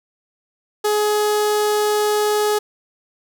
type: tone with notch filter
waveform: sawtooth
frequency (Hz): 420.5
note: G#4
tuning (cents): +22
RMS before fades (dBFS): -18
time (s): 0.84-2.59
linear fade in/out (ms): 10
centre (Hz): 2300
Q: 1.8
effects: none